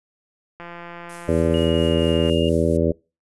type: click train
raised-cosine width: 0.5 ms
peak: -22 dBFS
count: 293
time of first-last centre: 0.6-2.298 s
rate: 172 Hz
type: noise with tremolo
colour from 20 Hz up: violet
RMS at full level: -38 dBFS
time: 1.09-2.77 s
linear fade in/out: 5 ms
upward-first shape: triangle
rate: 4.3 Hz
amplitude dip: 50%
type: harmonic tone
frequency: 82.41 Hz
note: E2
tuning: in tune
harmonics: 1 / 2 / 3 / 4 / 5 / 6 / 7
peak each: -24 / -24 / -24 / -24 / -24 / -24 / -24 dBFS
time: 1.28-2.92 s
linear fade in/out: 5 ms
type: tone with pitch glide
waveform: sine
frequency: 2877 to 2832 Hz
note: F#7 to F7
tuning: -49 to +23 cents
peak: -29 dBFS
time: 1.54-2.49 s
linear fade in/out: 2 ms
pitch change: -28 cents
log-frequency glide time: 1.65-2.21 s
effects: noise-tail reverb RT60 0.3 s tail -25 dB re dry + resampled to 24000 Hz